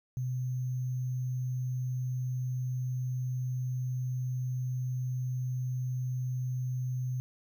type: tone with sample-and-hold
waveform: sine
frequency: 126.5 Hz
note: B2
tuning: 42 cents sharp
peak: -30 dBFS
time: 0.17-7.2 s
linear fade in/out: 0 ms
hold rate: 6300 Hz
effects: none